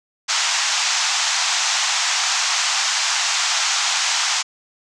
white band-pass noise, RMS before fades -20 dBFS, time 0.28-4.43 s, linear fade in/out 20 ms, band 730 to 7200 Hz, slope 48 dB/octave, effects none

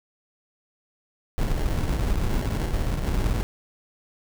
brown noise with sample-and-hold, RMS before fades -24 dBFS, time 1.38-3.43 s, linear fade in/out 0 ms, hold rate 1225 Hz, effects none

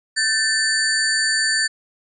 sine tone cluster, 1543 / 1770 / 4575 / 7140 / 8770 Hz, G6 / A6 / D8 / A8 / C#9, -28 / +10 / -46 / +24 / -20 cents, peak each -27 / -20 / -21 / -27 / -29 dBFS, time 0.16-1.68 s, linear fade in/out 20 ms, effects none

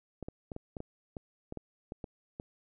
clicks, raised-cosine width 2 ms, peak -26 dBFS, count 12, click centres 0.227 / 0.285 / 0.518 / 0.564 / 0.768 / 0.804 / 1.168 / 1.524 / 1.573 / 1.921 / 2.042 / 2.399 s, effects none

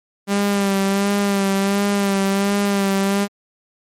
sawtooth tone with vibrato, 198.6 Hz, G3, 23 cents sharp, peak -12 dBFS, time 0.27-3.28 s, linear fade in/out 50 ms, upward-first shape sine, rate 1.4 Hz, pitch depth 32 cents each way, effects MP3 64 kbps

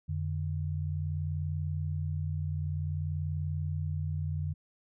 sine tone pair together, 88.8 / 149.34 Hz, F2 / D3, +29 / +29 cents, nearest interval major sixth, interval 900 cents, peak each -32 / -34 dBFS, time 0.08-4.54 s, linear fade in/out 20 ms, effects none

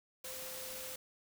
sine tone in noise, 518 Hz, C5, 17 cents flat, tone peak -50 dBFS, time 0.24-0.96 s, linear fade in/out 5 ms, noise white, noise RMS -45 dBFS, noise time 0.24-0.96 s, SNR -8 dB, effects none

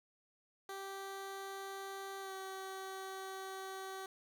15% pulse tone with pitch glide, 390 to 382.9 Hz, G4 to G4, -9 to -41 cents, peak -37 dBFS, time 0.69-4.06 s, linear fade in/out 2 ms, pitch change -32 cents, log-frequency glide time 2.2-2.33 s, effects none

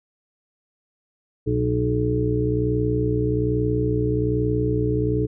harmonic tone with a mistuned harmonic, 61.2 Hz, B1, 15 cents flat, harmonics 1 / 2 / 3 / 5 / 6 / 7, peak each -28 / -23 / -33 / -25 / -34 / -24 dBFS, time 1.46-5.27 s, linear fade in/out 20 ms, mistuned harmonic 1, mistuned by +99 cents, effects none

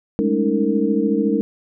sine tone cluster, 202.4 / 216.3 / 283.9 / 317.2 / 457.9 Hz, G#3 / A3 / C#4 / D#4 / A#4, -44 / -29 / +41 / +33 / -31 cents, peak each -22 dBFS, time 0.19-1.41 s, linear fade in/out 0 ms, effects none

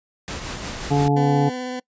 pink noise with tremolo, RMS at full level -29 dBFS, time 0.28-1.08 s, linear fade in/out 0 ms, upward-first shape triangle, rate 5.7 Hz, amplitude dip 40%
harmonic tone, 142.9 Hz, D3, 47 cents flat, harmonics 1 / 2 / 3 / 5 / 6, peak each -18 / -21 / -23 / -25 / -26 dBFS, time 0.9-1.5 s, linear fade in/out 20 ms
20% pulse tone with vibrato, 252.2 Hz, B3, 36 cents sharp, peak -22 dBFS, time 1.16-1.8 s, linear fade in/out 10 ms, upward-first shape sine, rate 16 Hz, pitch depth 10 cents each way
effects noise-tail reverb RT60 0.1 s tail -24 dB re dry + resampled to 16000 Hz

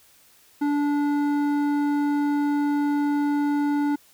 sine tone with hard clipping, 290.2 Hz, D4, 21 cents flat, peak -22 dBFS, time 0.61-3.96 s, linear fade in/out 10 ms, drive 10 dB, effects white hiss -56 dBFS RMS until 4.13 s

